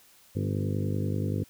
harmonic tone with a mistuned harmonic, 50.4 Hz, G1, 49 cents sharp, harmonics 2 / 3 / 4 / 5 / 6 / 7 / 8 / 9 / 10, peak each -29 / -33 / -35 / -37 / -39 / -40 / -41 / -42 / -43 dBFS, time 0.35-1.44 s, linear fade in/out 10 ms, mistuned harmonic 5, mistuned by +34 cents, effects white hiss -58 dBFS RMS until 1.49 s

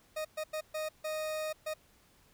40% pulse tone bursts at uneven times, 621 Hz, D#5, 3 cents flat, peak -33 dBFS, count 6, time 0.16-0.25 / 0.37-0.44 / 0.53-0.61 / 0.74-0.89 / 1.04-1.53 / 1.66-1.74 s, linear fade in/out 10 ms, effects pink hiss -65 dBFS RMS until 2.33 s

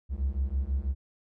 triangle beating tone pair, 64.4 / 70.5 Hz, C2 / C#2, -27 / +30 cents, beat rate 6.1 Hz, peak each -27 dBFS, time 0.09-0.95 s, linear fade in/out 50 ms, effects tanh soft clip ceiling -18 dBFS

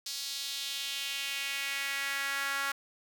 sawtooth tone with high-pass filter sweep, 277.2 Hz, C#4, in tune, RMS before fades -35 dBFS, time 0.06-2.72 s, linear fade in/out 5 ms, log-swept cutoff 4600 to 1400 Hz, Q 2.3, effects none

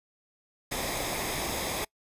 pink noise with comb filter, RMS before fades -32 dBFS, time 0.71-1.85 s, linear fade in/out 10 ms, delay 0.69 ms, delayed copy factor -0.55, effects noise-tail reverb RT60 0.1 s tail -25 dB re dry + resampled to 32000 Hz

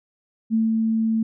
sine tone with ADSR envelope, 223.1 Hz, A3, 24 cents sharp, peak -16 dBFS, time 0.5-1.23 s, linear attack 40 ms, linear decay 170 ms, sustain -2 dB, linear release 5 ms, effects none

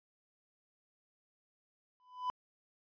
triangle tone with exponential growth, 1000 Hz, B5, 21 cents sharp, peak -28 dBFS, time 2-2.3 s, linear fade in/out 0 ms, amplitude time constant 64 ms, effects resampled to 11025 Hz

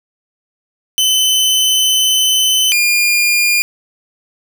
sawtooth tone pair in turn, 3041 / 2414 Hz, F#7 / D7, +47 / +47 cents, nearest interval major third, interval 400 cents, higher first, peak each -7 / -7 dBFS, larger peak neither, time 0.98-2.72 / 2.72-3.62 s, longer first, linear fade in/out 0 ms, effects none

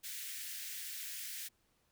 white high-pass noise, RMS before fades -44 dBFS, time 0.03-1.49 s, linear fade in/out 20 ms, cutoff 1600 Hz, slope 48 dB/octave, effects pink hiss -75 dBFS RMS until 1.91 s

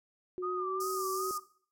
sine tone with pitch glide, 364.6 to 377.5 Hz, F#4 to F#4, -25 to +35 cents, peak -34 dBFS, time 0.38-1.31 s, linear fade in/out 0 ms, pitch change +60 cents, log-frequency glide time 0.59-0.72 s
sine tone with vibrato, 1208 Hz, D6, 48 cents sharp, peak -34 dBFS, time 0.42-1.4 s, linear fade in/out 20 ms, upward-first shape sine, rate 2.6 Hz, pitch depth 68 cents each way
pink band-pass noise, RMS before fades -43 dBFS, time 0.8-1.38 s, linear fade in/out 5 ms, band 4800 to 16000 Hz, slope 96 dB/octave
effects noise-tail reverb RT60 0.5 s tail -17 dB re dry

